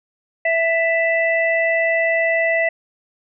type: harmonic tone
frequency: 661 Hz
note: E5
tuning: 5 cents sharp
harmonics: 1 / 3 / 4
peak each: -18 / -18 / -28 dBFS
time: 0.45-2.69 s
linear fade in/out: 5 ms
effects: none